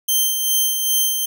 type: tone with tremolo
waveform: 5% pulse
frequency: 3136 Hz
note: G7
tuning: in tune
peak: -6 dBFS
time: 0.08-1.26 s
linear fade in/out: 10 ms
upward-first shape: sine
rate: 2.5 Hz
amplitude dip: 45%
effects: none